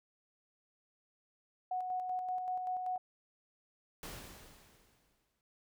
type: tone with tremolo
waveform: sine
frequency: 736 Hz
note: F#5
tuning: 9 cents flat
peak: -33 dBFS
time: 1.71-2.98 s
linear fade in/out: 5 ms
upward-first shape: square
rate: 5.2 Hz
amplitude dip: 35%
type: noise with exponential decay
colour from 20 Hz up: pink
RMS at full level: -44 dBFS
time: 4.03-5.41 s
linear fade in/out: 1 ms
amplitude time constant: 300 ms
effects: none